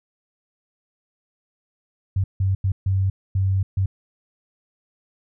sine tone bursts at uneven times, 96 Hz, G2, 36 cents flat, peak -17 dBFS, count 6, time 2.16-2.24 / 2.4-2.55 / 2.64-2.72 / 2.86-3.1 / 3.35-3.63 / 3.77-3.86 s, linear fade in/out 5 ms, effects none

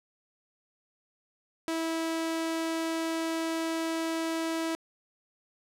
sawtooth tone, 326.3 Hz, E4, 18 cents flat, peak -25 dBFS, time 1.68-4.75 s, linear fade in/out 0 ms, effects low-pass 12000 Hz 12 dB/octave

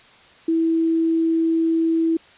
sine tone, 327.2 Hz, E4, 13 cents flat, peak -16 dBFS, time 0.48-2.17 s, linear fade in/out 5 ms, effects white hiss -49 dBFS RMS until 2.37 s + resampled to 8000 Hz

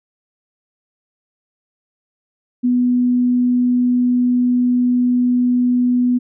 sine tone, 246.9 Hz, B3, in tune, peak -12 dBFS, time 2.63-6.19 s, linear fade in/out 20 ms, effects none

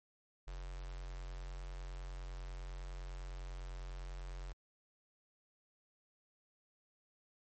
square tone with notch filter, 44.96 Hz, F#1, 49 cents flat, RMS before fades -45 dBFS, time 0.47-4.53 s, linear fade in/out 10 ms, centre 220 Hz, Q 0.57, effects MP3 32 kbps

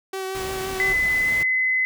sawtooth tone with vibrato, 380.9 Hz, G4, 50 cents flat, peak -23 dBFS, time 0.13-0.93 s, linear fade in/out 5 ms, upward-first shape triangle, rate 5.8 Hz, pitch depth 19 cents each way
pink noise, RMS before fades -34 dBFS, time 0.35-1.43 s, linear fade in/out 0 ms
sine tone with pitch glide, 2017 to 2033 Hz, B6 to B6, +36 to +50 cents, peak -18 dBFS, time 0.8-1.85 s, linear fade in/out 0 ms, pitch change +14 cents, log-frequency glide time 1.2-1.32 s
effects none

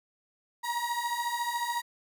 35% pulse beating tone pair, 943 / 957 Hz, A#5 / A#5, +20 / +45 cents, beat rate 14 Hz, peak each -32 / -30 dBFS, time 0.63-1.82 s, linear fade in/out 20 ms, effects none

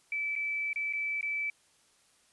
sine tone with dropouts, 2312 Hz, D7, 28 cents flat, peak -30 dBFS, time 0.12-1.5 s, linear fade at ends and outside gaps 2 ms, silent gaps 0.354-0.361 / 0.731-0.759 / 0.927-0.934 / 1.211-1.228 s, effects white hiss -66 dBFS RMS until 2.32 s + resampled to 24000 Hz

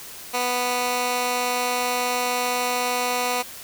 15% pulse tone with high-pass filter, 246.9 Hz, B3, in tune, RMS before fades -24 dBFS, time 0.33-3.43 s, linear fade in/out 20 ms, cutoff 560 Hz, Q 0.51, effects white hiss -39 dBFS RMS until 3.63 s

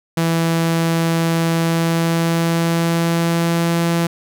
sawtooth tone with pitch glide, 165.5 to 168.78 Hz, E3 to E3, +7 to +41 cents, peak -11 dBFS, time 0.17-4.07 s, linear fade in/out 5 ms, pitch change +34 cents, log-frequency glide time 1.58-3.79 s, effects none

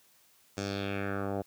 10% pulse tone with low-pass filter sweep, 99.2 Hz, G2, 21 cents sharp, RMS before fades -34 dBFS, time 0.57-1.42 s, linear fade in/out 5 ms, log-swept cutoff 6900 to 700 Hz, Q 2.5, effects white hiss -64 dBFS RMS until 1.46 s + high-pass 60 Hz 12 dB/octave

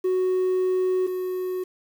triangle tone pair in turn, 370 / 367.9 Hz, F#4 / F#4, 0 / -10 cents, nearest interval unison, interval 10 cents, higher first, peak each -17 / -23 dBFS, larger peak first, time 0.04-1.07 / 1.07-1.64 s, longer first, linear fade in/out 10 ms, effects tanh soft clip ceiling -14 dBFS + 8-bit

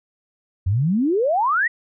sine exponential sweep, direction up, 86 to 1975.5 Hz, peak -16 dBFS, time 0.66-1.68 s, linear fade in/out 10 ms, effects none

